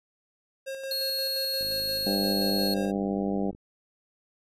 square tone with tremolo, 537 Hz, C5, 45 cents sharp, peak -33 dBFS, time 0.66-2.92 s, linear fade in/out 20 ms, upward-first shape square, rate 5.7 Hz, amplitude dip 40%
45% pulse tone, 4300 Hz, C8, 47 cents sharp, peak -27 dBFS, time 0.91-2.74 s, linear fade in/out 2 ms
click train, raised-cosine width 3 ms, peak -33 dBFS, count 103, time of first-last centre 1.61-3.549 s, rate 52.6 Hz
harmonic tone, 99 Hz, G2, 18 cents sharp, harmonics 2 / 3 / 4 / 5 / 6 / 7 / 8, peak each -28 / -32 / -34 / -36 / -38 / -39 / -40 dBFS, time 2.06-3.51 s, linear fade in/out 10 ms
effects resampled to 32000 Hz

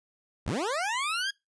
20% pulse linear sweep, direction up, 38.51 to 1661.2 Hz, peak -23 dBFS, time 0.46-1.31 s, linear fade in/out 10 ms, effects noise-tail reverb RT60 0.2 s tail -24 dB re dry + resampled to 22050 Hz

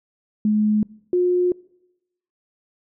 sine tone pair in turn, 212.3 / 358.5 Hz, G#3 / F4, +38 / +45 cents, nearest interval major sixth, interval 907 cents, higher second, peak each -15 dBFS, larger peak neither, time 0.45-0.83 / 1.13-1.52 s, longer second, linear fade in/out 2 ms, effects noise-tail reverb RT60 0.9 s tail -24 dB re dry

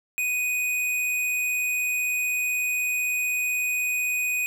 square tone, 2489 Hz, D#7, in tune, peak -24 dBFS, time 0.18-4.46 s, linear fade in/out 0 ms, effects 10-bit

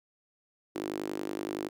sawtooth tone with high-pass filter, 50.7 Hz, G#1, 41 cents flat, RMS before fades -36 dBFS, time 0.75-1.69 s, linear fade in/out 10 ms, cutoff 330 Hz, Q 4.2, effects none

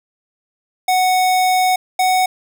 square tone pair in turn, 740 / 742.8 Hz, F#5 / F#5, 0 / +7 cents, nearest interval unison, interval 7 cents, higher second, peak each -13 dBFS, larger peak neither, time 0.88-1.76 / 1.99-2.26 s, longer first, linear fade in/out 5 ms, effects none

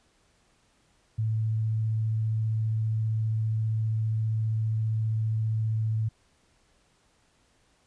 sine tone with vibrato, 110.2 Hz, A2, 3 cents sharp, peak -24 dBFS, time 1.18-6.09 s, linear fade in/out 10 ms, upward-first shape sine, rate 15 Hz, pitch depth 9 cents each way, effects pink hiss -66 dBFS RMS until 7.86 s + resampled to 22050 Hz

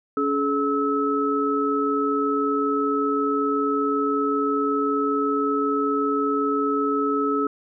sine tone cluster, 280.4 / 425.7 / 1298 Hz, C#4 / G#4 / E6, +20 / +43 / -27 cents, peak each -24 dBFS, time 0.17-7.47 s, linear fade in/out 2 ms, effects none

